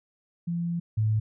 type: tone pair in turn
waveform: sine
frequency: 170.9 / 108.52 Hz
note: F3 / A2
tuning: -37 / -23 cents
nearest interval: minor sixth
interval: 786 cents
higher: first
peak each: -26 / -21 dBFS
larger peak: second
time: 0.47-0.8 / 0.97-1.2 s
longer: first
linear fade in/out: 10 ms
effects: none